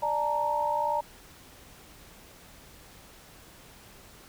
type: tone cluster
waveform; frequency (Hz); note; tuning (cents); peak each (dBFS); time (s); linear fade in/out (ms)
sine; 591 / 869 / 930; D5 / A5 / A#5; +11 / -22 / -4; -31 / -32 / -27; 0.02-1.01; 10
effects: pink hiss -52 dBFS RMS until 4.28 s